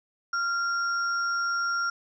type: tone pair together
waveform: sine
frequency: 1387 / 5579 Hz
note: F6 / F8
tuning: -12 / -3 cents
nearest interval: 2 octaves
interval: 2409 cents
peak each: -25 / -35 dBFS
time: 0.33-1.9 s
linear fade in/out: 5 ms
effects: none